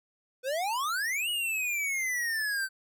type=exponential two-way sweep; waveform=square; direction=up then down; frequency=491.8 to 2929 to 1529 Hz; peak=-29 dBFS; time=0.43-2.69 s; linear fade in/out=50 ms; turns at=1.29 s; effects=none